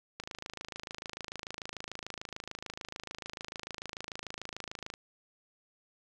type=click train; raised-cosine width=0.2 ms; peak=-22 dBFS; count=128; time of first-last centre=0.2-4.939 s; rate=26.8 Hz; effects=none